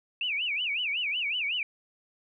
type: tone with vibrato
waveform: sine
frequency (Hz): 2589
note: E7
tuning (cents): -32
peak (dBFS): -27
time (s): 0.21-1.63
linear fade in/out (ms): 2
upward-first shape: sine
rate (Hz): 5.4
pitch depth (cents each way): 260
effects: none